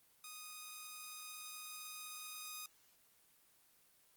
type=tone with level ramp; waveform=5% pulse; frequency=1244.5 Hz; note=D#6; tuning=in tune; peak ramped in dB=-37 to -34 dBFS; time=0.24-2.66 s; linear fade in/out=2 ms; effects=white hiss -70 dBFS RMS until 4.16 s + Opus 24 kbps